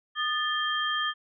sine tone cluster, 1229 / 1757 / 3187 Hz, D#6 / A6 / G7, -22 / -3 / +28 cents, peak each -30 dBFS, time 0.15-1.14 s, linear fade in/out 50 ms, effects none

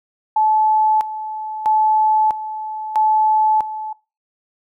sine tone with tremolo, 865 Hz, A5, 30 cents flat, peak -12 dBFS, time 0.36-3.93 s, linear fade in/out 5 ms, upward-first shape square, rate 0.77 Hz, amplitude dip 75%, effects noise-tail reverb RT60 0.3 s tail -22 dB re dry

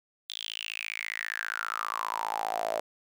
sawtooth tone with high-pass filter sweep, 54.9 Hz, A1, 3 cents flat, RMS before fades -34 dBFS, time 0.29-2.8 s, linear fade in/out 5 ms, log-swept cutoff 3600 to 610 Hz, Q 8.6, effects none

